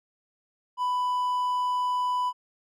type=tone; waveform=triangle; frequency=994 Hz; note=B5; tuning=11 cents sharp; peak=-22 dBFS; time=0.77-2.33 s; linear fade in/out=50 ms; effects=none